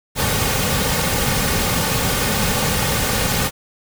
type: noise with comb filter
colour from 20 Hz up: pink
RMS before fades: -19 dBFS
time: 0.15-3.51 s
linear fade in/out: 50 ms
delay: 3 ms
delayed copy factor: -0.55
effects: none